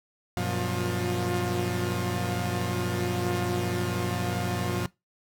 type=tone cluster; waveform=sawtooth; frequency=95.1 / 119.6 / 177.6 / 354.7 Hz; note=F#2 / A#2 / F3 / F4; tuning=+48 / +45 / +29 / +27 cents; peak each=-28 dBFS; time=0.37-4.86 s; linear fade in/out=0 ms; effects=noise-tail reverb RT60 0.2 s tail -20 dB re dry